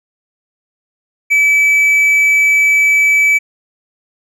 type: tone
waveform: triangle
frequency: 2300 Hz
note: D7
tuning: 37 cents flat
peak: -6 dBFS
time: 1.3-3.39 s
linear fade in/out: 20 ms
effects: none